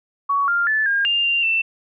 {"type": "tone with pitch steps", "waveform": "sine", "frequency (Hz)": [1123, 1397, 1743, 1616, 2802, 2781, 2675], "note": ["C#6", "F6", "A6", "G#6", "F7", "F7", "E7"], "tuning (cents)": [22, 0, -17, -48, 5, -8, 25], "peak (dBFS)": -16, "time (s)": [0.29, 1.62], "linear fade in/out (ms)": 10, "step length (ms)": 190, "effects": []}